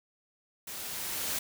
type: noise with level ramp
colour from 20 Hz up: white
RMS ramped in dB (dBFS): -41 to -32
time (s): 0.67-1.39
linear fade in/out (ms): 5
effects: none